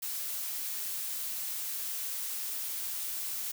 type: noise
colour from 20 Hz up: blue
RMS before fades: -36 dBFS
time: 0.02-3.52 s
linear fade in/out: 10 ms
effects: none